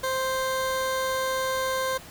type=tone; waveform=20% pulse; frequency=523.3 Hz; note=C5; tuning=in tune; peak=-20 dBFS; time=0.03-1.98 s; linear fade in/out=10 ms; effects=pink hiss -45 dBFS RMS until 2.1 s